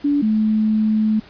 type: tone pair in turn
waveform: sine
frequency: 287.6 / 216.3 Hz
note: D4 / A3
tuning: -36 / -29 cents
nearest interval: perfect fourth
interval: 493 cents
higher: first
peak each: -14 dBFS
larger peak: neither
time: 0.04-0.22 / 0.22-1.2 s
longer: second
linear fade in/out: 10 ms
effects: pink hiss -45 dBFS RMS until 1.29 s + resampled to 11025 Hz